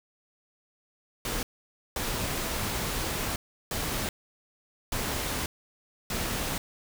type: noise bursts at uneven times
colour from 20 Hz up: pink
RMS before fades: -31 dBFS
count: 5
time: 1.25-1.43 / 1.96-3.36 / 3.71-4.09 / 4.92-5.46 / 6.1-6.58 s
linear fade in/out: 2 ms
effects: none